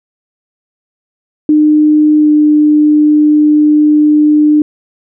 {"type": "tone with pitch glide", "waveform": "sine", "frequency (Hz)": [303.3, 300.7], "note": ["D#4", "D4"], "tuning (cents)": [-44, 41], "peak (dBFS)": -4, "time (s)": [1.49, 4.62], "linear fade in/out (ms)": 2, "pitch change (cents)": -15, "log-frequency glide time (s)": [2.19, 2.3], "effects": []}